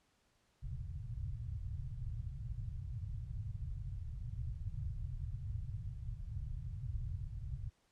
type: low-pass noise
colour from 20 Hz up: white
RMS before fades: -42 dBFS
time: 0.62-7.7 s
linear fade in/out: 20 ms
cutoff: 130 Hz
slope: 48 dB/octave
effects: pink hiss -75 dBFS RMS until 7.91 s + low-pass 9000 Hz 12 dB/octave